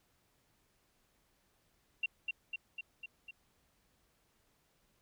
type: tone with echo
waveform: sine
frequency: 2749 Hz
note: F7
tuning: 28 cents flat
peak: -30 dBFS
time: 2.03-2.06 s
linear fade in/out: 5 ms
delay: 250 ms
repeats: 5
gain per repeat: -3 dB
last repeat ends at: 3.31 s
effects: pink hiss -74 dBFS RMS until 5.01 s